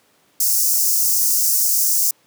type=high-pass noise; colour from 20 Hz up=white; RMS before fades=-17 dBFS; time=0.4-2.11 s; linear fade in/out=5 ms; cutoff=5200 Hz; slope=48 dB/octave; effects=pink hiss -58 dBFS RMS until 2.26 s + high-pass 200 Hz 12 dB/octave